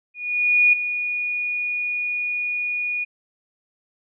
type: tone with ADSR envelope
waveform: sine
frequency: 2452 Hz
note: D#7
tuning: 26 cents flat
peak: -11 dBFS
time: 0.14-3.05 s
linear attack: 590 ms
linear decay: 6 ms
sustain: -11 dB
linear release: 19 ms
effects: none